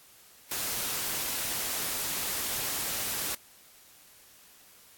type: noise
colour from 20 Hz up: white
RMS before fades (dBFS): -32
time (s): 0.51-3.35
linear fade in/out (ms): 5
effects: white hiss -56 dBFS RMS until 4.97 s + AAC 64 kbps